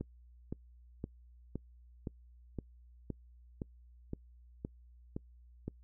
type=click train; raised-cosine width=3 ms; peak=-25 dBFS; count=12; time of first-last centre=0.01-5.68 s; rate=1.94 Hz; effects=noise-tail reverb RT60 0.1 s tail -26 dB re dry + added 60 Hz sine -56 dBFS peak until 5.83 s